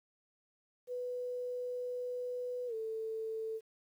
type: tone with pitch glide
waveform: sine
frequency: 495.1 to 443.6 Hz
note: B4 to A4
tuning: +4 to +14 cents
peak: -36 dBFS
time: 0.87-3.61 s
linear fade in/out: 50 ms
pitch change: -190 cents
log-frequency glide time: 2.67-2.74 s
effects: 11-bit